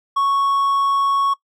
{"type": "tone", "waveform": "triangle", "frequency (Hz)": 1108, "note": "C#6", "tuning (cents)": -1, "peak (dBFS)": -13, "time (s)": [0.16, 1.34], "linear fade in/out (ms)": 10, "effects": ["noise-tail reverb RT60 0.1 s tail -21 dB re dry"]}